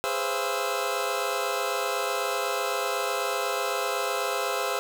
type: tone cluster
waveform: 25% pulse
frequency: 410.4 / 505 / 533 / 684 / 1302 Hz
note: G#4 / B4 / C5 / F5 / E6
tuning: -21 / +39 / +32 / -36 / -22 cents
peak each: -29 dBFS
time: 0.04-4.79 s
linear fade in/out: 0 ms
effects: none